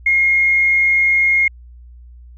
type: tone with hard clipping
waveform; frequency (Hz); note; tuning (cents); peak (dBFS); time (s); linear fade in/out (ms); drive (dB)
triangle; 2144; C7; +42; -11; 0.06-1.48; 5; 3
effects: added 60 Hz sine -37 dBFS peak until 2.37 s + resampled to 22050 Hz